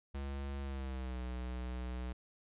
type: tone with pitch glide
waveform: square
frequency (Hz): 69.3 to 62.1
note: C#2 to B1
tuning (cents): 0 to +10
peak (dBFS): -39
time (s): 0.14-2.13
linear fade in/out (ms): 10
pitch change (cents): -190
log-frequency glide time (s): 0.61-1.21
effects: resampled to 8000 Hz